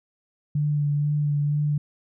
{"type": "tone with vibrato", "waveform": "sine", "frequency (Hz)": 146.83, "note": "D3", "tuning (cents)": 0, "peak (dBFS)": -20, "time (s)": [0.55, 1.78], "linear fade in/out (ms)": 5, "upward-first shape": "sine", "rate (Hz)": 2.1, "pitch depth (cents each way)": 19, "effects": []}